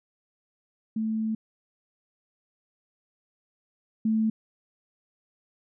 sine tone pair in turn, 220 / 220 Hz, A3 / A3, 0 / 0 cents, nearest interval unison, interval 0 cents, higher neither, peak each -25 / -21 dBFS, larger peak second, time 0.96-1.35 / 4.05-4.3 s, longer first, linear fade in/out 5 ms, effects none

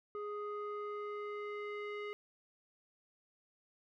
square tone with low-pass filter sweep, 415.3 Hz, G#4, in tune, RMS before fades -42 dBFS, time 0.15-2.13 s, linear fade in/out 0 ms, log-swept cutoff 1100 to 2400 Hz, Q 2.4, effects none

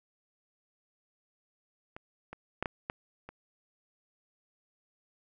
clicks, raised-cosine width 0.5 ms, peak -28 / -27 / -16 / -17 / -18 / -29 dBFS, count 6, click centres 1.965 / 2.33 / 2.626 / 2.658 / 2.899 / 3.29 s, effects none

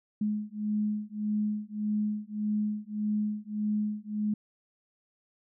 sine beating tone pair, 210 / 211.7 Hz, G#3 / G#3, +19 / +33 cents, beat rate 1.7 Hz, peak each -31 dBFS, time 0.21-4.34 s, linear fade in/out 5 ms, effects none

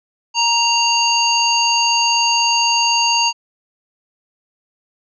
harmonic tone with a mistuned harmonic, 928 Hz, A#5, 8 cents flat, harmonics 1 / 3 / 5 / 7, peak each -17 / -18 / -18 / -22 dBFS, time 0.34-3.33 s, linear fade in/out 50 ms, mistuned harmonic 1, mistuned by +17 cents, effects none

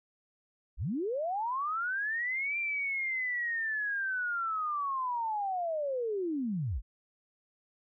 sine linear two-way sweep, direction up then down, 33 to 2379 to 36.35 Hz, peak -30 dBFS, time 0.77-6.82 s, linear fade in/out 50 ms, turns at 2.58 s, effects none

